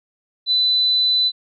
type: tone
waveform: sine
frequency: 4000 Hz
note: B7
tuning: 21 cents sharp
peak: -14 dBFS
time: 0.46-1.32 s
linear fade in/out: 50 ms
effects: none